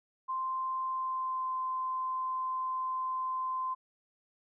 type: tone with pitch glide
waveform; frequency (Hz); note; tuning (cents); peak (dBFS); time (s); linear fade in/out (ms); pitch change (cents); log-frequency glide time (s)
sine; 1044 to 1035.6; C6 to C6; -4 to -18; -31; 0.28-3.75; 20; -14; 0.87-1.53
effects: none